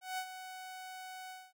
sawtooth tone with ADSR envelope, 746 Hz, F#5, 14 cents sharp, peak -31 dBFS, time 0.01-1.53 s, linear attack 170 ms, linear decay 70 ms, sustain -10 dB, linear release 230 ms, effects none

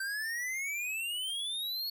square exponential sweep, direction up, 1549 to 4404 Hz, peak -34 dBFS, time 0-1.9 s, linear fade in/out 5 ms, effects none

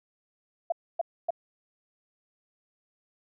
sine tone bursts, 675 Hz, E5, 41 cents sharp, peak -23 dBFS, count 3, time 0.7-1.306 s, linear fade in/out 5 ms, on 22 ms, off 270 ms, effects none

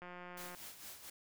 click train, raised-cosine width 0.5 ms, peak -35 dBFS, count 95, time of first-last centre 0.02-0.548 s, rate 178 Hz
white noise with tremolo, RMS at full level -49 dBFS, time 0.37-1.1 s, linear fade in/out 5 ms, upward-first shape sine, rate 4.4 Hz, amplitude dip 60%
effects none

